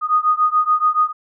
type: beating tone pair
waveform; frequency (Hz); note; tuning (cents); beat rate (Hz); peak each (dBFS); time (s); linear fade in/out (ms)
sine; 1236 / 1243; D#6 / D#6; -12 / -2; 7; -16 / -17; 0.01-1.13; 50
effects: none